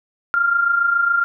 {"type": "tone pair together", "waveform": "sine", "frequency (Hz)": [1369.7, 1396.9], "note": ["F6", "F6"], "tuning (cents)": [-34, 0], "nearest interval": "unison", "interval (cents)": 34, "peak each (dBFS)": [-22, -15], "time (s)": [0.34, 1.24], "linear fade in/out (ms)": 0, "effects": []}